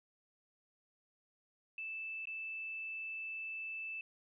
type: tone with dropouts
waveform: sine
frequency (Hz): 2637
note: E7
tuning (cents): 0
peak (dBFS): -40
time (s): 1.78-4.01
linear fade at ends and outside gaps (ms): 2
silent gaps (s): 2.255-2.271
effects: none